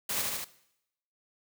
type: noise with echo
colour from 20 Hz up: white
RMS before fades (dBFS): -32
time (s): 0.09-0.22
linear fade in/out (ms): 5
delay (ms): 75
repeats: 3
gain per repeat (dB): -2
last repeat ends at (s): 0.445
effects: noise-tail reverb RT60 0.8 s tail -18 dB re dry + high-pass 80 Hz 12 dB/octave